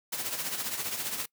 white noise with tremolo, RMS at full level -31 dBFS, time 0.12-1.26 s, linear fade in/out 10 ms, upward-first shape triangle, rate 15 Hz, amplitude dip 65%, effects noise-tail reverb RT60 0.1 s tail -23 dB re dry + high-pass 100 Hz 12 dB/octave

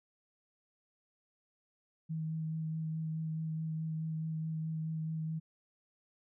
sine tone with vibrato, 159.1 Hz, D#3, 39 cents sharp, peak -34 dBFS, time 2.09-5.4 s, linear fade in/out 20 ms, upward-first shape sine, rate 4.7 Hz, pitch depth 13 cents each way, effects none

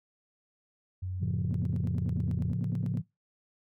sine tone with pitch glide, 92.3 to 86.12 Hz, F#2 to F2, -4 to -24 cents, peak -32 dBFS, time 1.02-2.53 s, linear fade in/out 10 ms, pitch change -120 cents, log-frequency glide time 1.22-2.31 s
sine chord, A augmented, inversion none, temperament equal with one note detuned, 110 / 138.03 / 174.61 Hz, A2 / C#3 / E#3, 0 / -7 / 0 cents, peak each -32 dBFS, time 1.2-3.02 s, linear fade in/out 20 ms
sine tone bursts, 233.1 Hz, A#3, in tune, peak -33 dBFS, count 14, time 1.51-2.973 s, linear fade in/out 0 ms, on 33 ms, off 77 ms
effects noise-tail reverb RT60 0.2 s tail -22 dB re dry + tanh soft clip ceiling -22 dBFS

